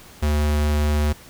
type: tone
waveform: square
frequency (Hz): 74.6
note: D2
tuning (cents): +28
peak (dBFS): -18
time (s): 0.22-1.13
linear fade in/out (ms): 10
effects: pink hiss -45 dBFS RMS until 1.29 s